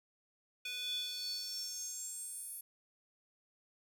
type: tone with high-pass filter sweep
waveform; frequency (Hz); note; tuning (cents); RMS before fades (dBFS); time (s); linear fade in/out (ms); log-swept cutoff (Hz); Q
square; 493.9; B4; 0; -42; 0.65-2.61; 5; 2800 to 11000; 7.7
effects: none